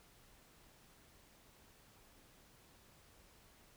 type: silence
effects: pink hiss -65 dBFS RMS until 3.76 s